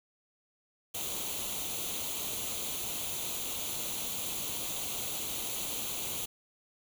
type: noise with comb filter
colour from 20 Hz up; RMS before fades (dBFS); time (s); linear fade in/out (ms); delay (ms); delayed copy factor
white; -36; 0.94-6.26; 10; 0.29; +0.7
effects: none